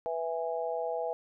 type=chord; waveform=sine; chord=E major; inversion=second; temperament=just; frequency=494.4 / 659.3 / 824.1 Hz; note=B4 / E5 / G#5; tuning=+2 / 0 / -14 cents; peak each=-34 / -34 / -37 dBFS; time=0.06-1.13 s; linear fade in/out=0 ms; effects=none